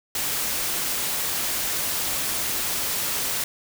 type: noise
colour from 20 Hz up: white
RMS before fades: -26 dBFS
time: 0.15-3.44 s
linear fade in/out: 2 ms
effects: none